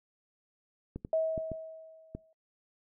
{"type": "clicks", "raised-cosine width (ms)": 3, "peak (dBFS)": -25, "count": 5, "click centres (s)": [0.96, 1.049, 1.378, 1.517, 2.15]}
{"type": "tone with exponential decay", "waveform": "sine", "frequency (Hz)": 642, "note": "E5", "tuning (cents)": -46, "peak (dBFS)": -24, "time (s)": [1.13, 2.33], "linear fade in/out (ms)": 2, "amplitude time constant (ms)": 260}
{"effects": ["noise-tail reverb RT60 0.2 s tail -26 dB re dry"]}